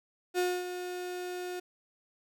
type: tone with ADSR envelope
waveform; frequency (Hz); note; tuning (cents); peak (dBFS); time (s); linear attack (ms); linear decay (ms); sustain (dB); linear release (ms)
35% pulse; 360; F#4; -47; -24; 0.34-1.6; 45; 250; -10; 8
effects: none